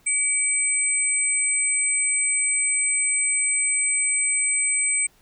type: tone pair together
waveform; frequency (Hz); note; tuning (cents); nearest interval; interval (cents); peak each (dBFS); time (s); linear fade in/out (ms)
sine; 2287 / 8157; D7 / C9; -47 / -45; octave + minor seventh; 2202; -26 / -20; 0.06-5.07; 10
effects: pink hiss -59 dBFS RMS until 5.21 s